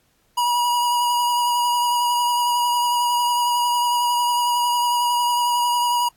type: tone with vibrato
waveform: square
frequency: 965 Hz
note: B5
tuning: 40 cents flat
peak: -18 dBFS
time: 0.37-6.09 s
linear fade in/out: 10 ms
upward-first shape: sine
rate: 11 Hz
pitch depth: 15 cents each way
effects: pink hiss -63 dBFS RMS until 6.16 s + AAC 64 kbps